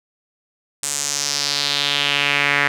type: tone with band-pass filter sweep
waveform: sawtooth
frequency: 143 Hz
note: D3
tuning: 46 cents flat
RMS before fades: -20 dBFS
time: 0.83-2.68 s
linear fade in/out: 2 ms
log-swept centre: 8000 to 1900 Hz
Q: 2.9
effects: none